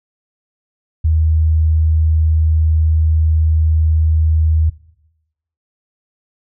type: tone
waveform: sine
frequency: 79.1 Hz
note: D#2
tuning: 29 cents sharp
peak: -10 dBFS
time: 1.04-4.7 s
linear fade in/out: 10 ms
effects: noise-tail reverb RT60 0.9 s tail -20 dB re dry